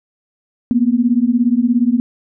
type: beating tone pair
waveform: sine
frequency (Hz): 232.2 / 249.2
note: A#3 / B3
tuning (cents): -7 / +16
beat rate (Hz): 17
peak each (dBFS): -14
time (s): 0.71-2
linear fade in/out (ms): 0
effects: none